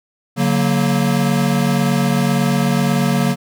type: chord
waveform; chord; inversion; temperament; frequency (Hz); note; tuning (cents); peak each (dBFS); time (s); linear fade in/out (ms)
square; D augmented; none; equal with one note detuned; 143.15 / 185 / 233.1; D3 / F#3 / A#3; -44 / 0 / 0; -19; 0.36-3.36; 50
effects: none